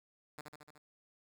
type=tone with echo; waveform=5% pulse; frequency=150 Hz; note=D3; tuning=37 cents sharp; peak=-33 dBFS; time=0.38-0.41 s; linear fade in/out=2 ms; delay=74 ms; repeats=5; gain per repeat=-3 dB; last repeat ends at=0.78 s; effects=none